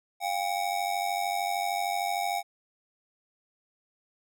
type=ring-modulated tone; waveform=square; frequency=751 Hz; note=F#5; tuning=26 cents sharp; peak=-25 dBFS; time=0.2-2.43 s; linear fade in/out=50 ms; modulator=46.6 Hz; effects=none